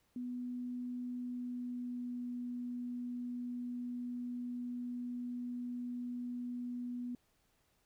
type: tone with pitch glide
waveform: sine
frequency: 246.9 to 244.6 Hz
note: B3 to B3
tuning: 0 to -16 cents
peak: -38 dBFS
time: 0.16-7.15 s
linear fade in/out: 2 ms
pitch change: -16 cents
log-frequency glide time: 1.16-2.31 s
effects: pink hiss -75 dBFS RMS until 7.85 s

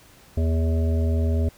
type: harmonic tone with a mistuned harmonic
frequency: 81 Hz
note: E2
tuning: 30 cents flat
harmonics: 1 / 3 / 5 / 7 / 8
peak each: -19 / -29 / -33 / -36 / -37 dBFS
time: 0.37-1.49 s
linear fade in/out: 5 ms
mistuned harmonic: 5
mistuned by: +18 cents
effects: pink hiss -52 dBFS RMS until 1.57 s

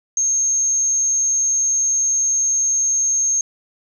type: tone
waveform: sine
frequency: 6430 Hz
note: G8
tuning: 43 cents sharp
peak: -15 dBFS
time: 0.17-3.41 s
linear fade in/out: 2 ms
effects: none

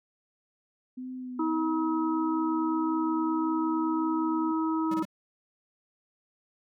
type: tone with vibrato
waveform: sine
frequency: 252.9 Hz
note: B3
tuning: 41 cents sharp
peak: -35 dBFS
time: 0.97-4.52 s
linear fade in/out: 10 ms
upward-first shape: sine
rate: 1.7 Hz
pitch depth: 23 cents each way
type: harmonic tone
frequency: 320 Hz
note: D#4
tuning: 49 cents sharp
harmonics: 1 / 3 / 4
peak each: -26 / -34 / -35 dBFS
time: 1.39-5.03 s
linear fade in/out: 5 ms
type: tone bursts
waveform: square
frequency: 196 Hz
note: G3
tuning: in tune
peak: -35 dBFS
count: 3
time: 4.91-5.053 s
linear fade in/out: 5 ms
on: 33 ms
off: 22 ms
effects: none

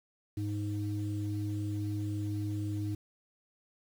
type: tone pair together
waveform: sine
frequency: 103.04 / 311.1 Hz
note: G#2 / D#4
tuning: -13 / 0 cents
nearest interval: octave + perfect fifth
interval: 1913 cents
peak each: -32 / -36 dBFS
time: 0.37-2.95 s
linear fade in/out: 5 ms
effects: tanh soft clip ceiling -25 dBFS + 9-bit

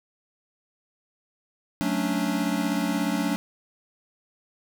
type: chord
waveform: square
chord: D major seventh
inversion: first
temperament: equal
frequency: 185 / 220 / 277.2 / 293.7 Hz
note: F#3 / A3 / C#4 / D4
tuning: 0 / 0 / 0 / 0 cents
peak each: -30 dBFS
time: 1.81-3.36 s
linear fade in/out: 0 ms
effects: none

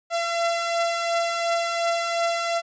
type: beating tone pair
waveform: sawtooth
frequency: 676 / 678.8 Hz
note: E5 / F5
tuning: +43 / -49 cents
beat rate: 2.8 Hz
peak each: -26 / -19 dBFS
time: 0.1-2.62 s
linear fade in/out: 50 ms
effects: resampled to 16000 Hz

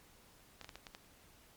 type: clicks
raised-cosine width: 0.2 ms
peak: -30 dBFS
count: 6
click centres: 0.613 / 0.645 / 0.692 / 0.756 / 0.868 / 0.949 s
effects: pink hiss -63 dBFS RMS until 1.56 s + MP3 96 kbps

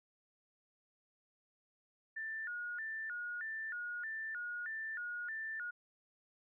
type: tone with vibrato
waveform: sine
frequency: 1600 Hz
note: G6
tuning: 35 cents sharp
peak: -39 dBFS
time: 2.16-5.71 s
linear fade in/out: 10 ms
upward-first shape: square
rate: 1.6 Hz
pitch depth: 180 cents each way
effects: none

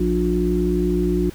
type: harmonic tone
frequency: 59.6 Hz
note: A#1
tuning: 39 cents sharp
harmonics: 1 / 3 / 5 / 6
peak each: -23 / -22 / -24 / -21 dBFS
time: 0-1.3 s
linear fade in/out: 5 ms
effects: pink hiss -44 dBFS RMS until 1.34 s

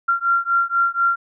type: beating tone pair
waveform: sine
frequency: 1376 / 1380.1 Hz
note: F6 / F6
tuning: -26 / -21 cents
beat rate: 4.1 Hz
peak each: -19 / -19 dBFS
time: 0.08-1.16 s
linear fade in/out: 10 ms
effects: none

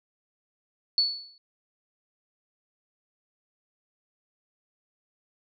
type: tone with exponential decay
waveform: sine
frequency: 4435 Hz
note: C#8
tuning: in tune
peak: -17 dBFS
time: 0.98-1.38 s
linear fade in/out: 1 ms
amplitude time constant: 86 ms
effects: none

